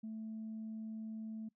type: tone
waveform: sine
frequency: 220 Hz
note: A3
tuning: in tune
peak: -40 dBFS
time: 0.03-1.49 s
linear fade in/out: 10 ms
effects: noise-tail reverb RT60 0.1 s tail -22 dB re dry + tanh soft clip ceiling -38 dBFS